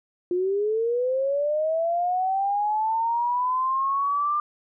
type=linear sweep; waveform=sine; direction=up; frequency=349.8 to 1197 Hz; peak=-21 dBFS; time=0.31-4.4 s; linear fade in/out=2 ms; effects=none